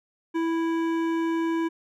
sine tone with hard clipping, 329.6 Hz, E4, in tune, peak -25 dBFS, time 0.34-1.69 s, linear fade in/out 20 ms, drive 13 dB, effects none

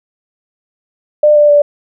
sine tone with pitch steps, 599 / 591.1 / 583.3 Hz, D5 / D5 / D5, +34 / +11 / -12 cents, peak -4 dBFS, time 1.23-1.62 s, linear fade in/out 5 ms, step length 130 ms, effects none

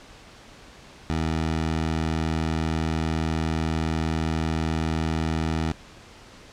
15% pulse tone, 80 Hz, D#2, 49 cents sharp, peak -17 dBFS, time 1.1-5.72 s, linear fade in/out 0 ms, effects pink hiss -47 dBFS RMS until 6.52 s + low-pass 6000 Hz 12 dB/octave

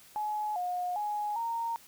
sine tone with pitch steps, 846 / 718 / 835 / 924 Hz, G#5 / F5 / G#5 / A#5, +32 / +48 / +9 / -16 cents, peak -30 dBFS, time 0.16-1.76 s, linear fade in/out 0 ms, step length 400 ms, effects white hiss -56 dBFS RMS until 1.87 s

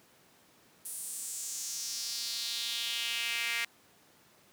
sawtooth tone with high-pass filter sweep, 233.4 Hz, A#3, 2 cents sharp, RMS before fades -36 dBFS, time 0.85-3.65 s, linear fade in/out 5 ms, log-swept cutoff 10000 to 2100 Hz, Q 3, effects pink hiss -62 dBFS RMS until 4.52 s + high-pass 150 Hz 12 dB/octave

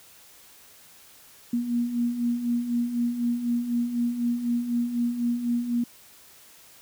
sine beating tone pair, 235.8 / 239.8 Hz, A#3 / A#3, +20 / +49 cents, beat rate 4 Hz, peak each -31 / -24 dBFS, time 1.53-5.84 s, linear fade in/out 5 ms, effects white hiss -52 dBFS RMS until 6.81 s

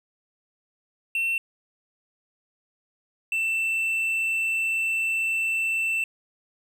triangle tone pair in turn, 2700 / 2671 Hz, E7 / E7, +41 / +22 cents, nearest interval unison, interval 19 cents, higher first, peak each -21 dBFS, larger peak neither, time 1.15-1.38 / 3.32-6.04 s, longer second, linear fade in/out 2 ms, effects none

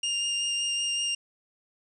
sawtooth tone with vibrato, 2811 Hz, F7, 11 cents sharp, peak -23 dBFS, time 0.03-1.15 s, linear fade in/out 5 ms, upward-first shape sine, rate 5.3 Hz, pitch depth 10 cents each way, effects resampled to 22050 Hz + 9-bit

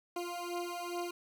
20% pulse beating tone pair, 348.5 / 350.9 Hz, F4 / F4, -4 / +8 cents, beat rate 2.4 Hz, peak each -35 / -35 dBFS, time 0.16-1.11 s, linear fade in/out 5 ms, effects none

